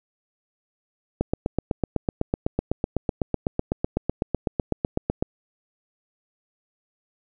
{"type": "click train", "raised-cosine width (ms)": 2, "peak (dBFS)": -8, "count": 33, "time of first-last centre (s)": [1.21, 5.225], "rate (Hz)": 7.97, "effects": []}